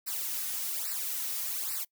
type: noise with flanger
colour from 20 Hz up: blue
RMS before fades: -34 dBFS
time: 0.06-1.85 s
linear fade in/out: 20 ms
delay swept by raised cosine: 0.3 to 3 ms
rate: 1.2 Hz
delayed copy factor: -1
effects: noise-tail reverb RT60 0.1 s tail -23 dB re dry